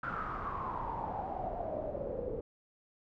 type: noise with low-pass filter sweep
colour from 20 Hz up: pink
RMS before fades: -38 dBFS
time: 0.03-2.41 s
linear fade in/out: 5 ms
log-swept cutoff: 1400 to 470 Hz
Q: 8.9
effects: none